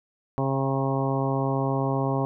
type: harmonic tone with a mistuned harmonic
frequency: 135.4 Hz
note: C#3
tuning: 40 cents flat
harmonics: 1 / 2 / 3 / 4 / 5 / 6 / 7 / 8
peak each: -26 / -29 / -31 / -32 / -33 / -34 / -34 / -35 dBFS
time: 0.38-2.25 s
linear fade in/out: 0 ms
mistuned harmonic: 6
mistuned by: -18 cents
effects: none